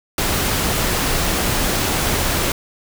pink noise, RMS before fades -19 dBFS, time 0.18-2.52 s, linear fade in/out 2 ms, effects none

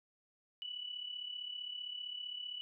sine tone with amplitude modulation, 2960 Hz, F#7, in tune, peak -38 dBFS, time 0.62-2.61 s, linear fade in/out 0 ms, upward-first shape sine, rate 35.4 Hz, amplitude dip 65%, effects none

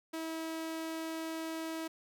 sawtooth tone, 323.2 Hz, E4, 34 cents flat, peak -33 dBFS, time 0.13-1.88 s, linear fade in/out 10 ms, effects none

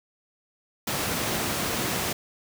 pink high-pass noise, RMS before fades -28 dBFS, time 0.87-2.13 s, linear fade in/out 5 ms, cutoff 110 Hz, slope 12 dB/octave, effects none

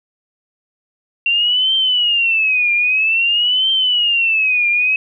sine tone with vibrato, 2740 Hz, F7, 34 cents flat, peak -12 dBFS, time 1.26-4.96 s, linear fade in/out 2 ms, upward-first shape triangle, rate 0.51 Hz, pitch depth 240 cents each way, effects none

